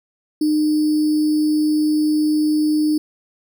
sine tone with sample-and-hold, 304.6 Hz, D#4, 37 cents flat, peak -14 dBFS, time 0.41-2.98 s, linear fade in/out 5 ms, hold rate 4900 Hz, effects none

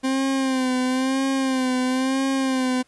40% pulse tone with vibrato, 261.6 Hz, C4, in tune, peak -19 dBFS, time 0.03-2.83 s, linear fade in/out 20 ms, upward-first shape sine, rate 1 Hz, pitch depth 52 cents each way, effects pink hiss -61 dBFS RMS until 2.87 s + resampled to 24000 Hz

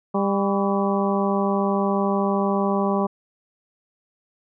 harmonic tone with a mistuned harmonic, 198.5 Hz, G3, 22 cents sharp, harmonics 1 / 2 / 3 / 4 / 5 / 6, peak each -22 / -25 / -27 / -28 / -29 / -30 dBFS, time 0.14-3.07 s, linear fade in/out 10 ms, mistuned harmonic 6, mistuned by -75 cents, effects none

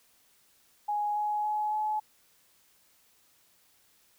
sine tone with pitch steps, 832 / 839.2 / 846.5 / 853.9 Hz, G#5 / G#5 / G#5 / G#5, +3 / +18 / +33 / +48 cents, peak -27 dBFS, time 0.88-2 s, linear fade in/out 10 ms, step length 280 ms, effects white hiss -65 dBFS RMS until 4.18 s

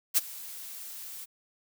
blue noise with ADSR envelope, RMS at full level -21 dBFS, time 0.14-1.26 s, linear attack 33 ms, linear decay 25 ms, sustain -21 dB, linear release 26 ms, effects none

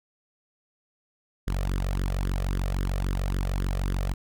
sawtooth tone with flanger, 46.68 Hz, F#1, 16 cents sharp, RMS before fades -27 dBFS, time 1.47-4.14 s, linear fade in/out 10 ms, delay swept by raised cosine 0.58 to 1.68 ms, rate 3.7 Hz, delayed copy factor +0.75, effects none

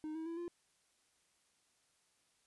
triangle tone with pitch steps, 309.2 / 321 / 333.3 / 346.1 Hz, D#4 / E4 / E4 / F4, -11 / -46 / +19 / -16 cents, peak -38 dBFS, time 0.04-0.48 s, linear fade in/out 0 ms, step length 110 ms, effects white hiss -75 dBFS RMS until 2.46 s + resampled to 24000 Hz

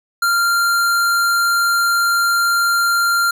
square tone, 1389 Hz, F6, 10 cents flat, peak -14 dBFS, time 0.22-3.31 s, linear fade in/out 5 ms, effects none

